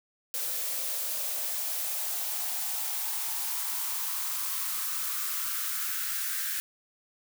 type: noise with high-pass filter sweep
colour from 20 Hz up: blue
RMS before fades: -32 dBFS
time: 0.34-6.6 s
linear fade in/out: 0 ms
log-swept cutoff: 490 to 1600 Hz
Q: 4.2
effects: none